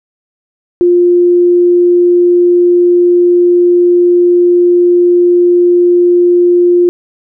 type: tone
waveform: sine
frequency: 352 Hz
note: F4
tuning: 14 cents sharp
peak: -4 dBFS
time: 0.81-6.89 s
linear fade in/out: 0 ms
effects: none